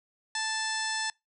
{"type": "harmonic tone with a mistuned harmonic", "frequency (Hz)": 880, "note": "A5", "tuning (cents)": 0, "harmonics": [1, 2, 3, 4, 5, 6, 7, 8, 9, 10], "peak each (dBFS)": [-36, -33, -43, -39, -40, -37, -43, -48, -39, -46], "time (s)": [0.35, 1.1], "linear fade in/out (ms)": 2, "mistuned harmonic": 5, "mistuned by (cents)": -72, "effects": ["noise-tail reverb RT60 0.2 s tail -25 dB re dry"]}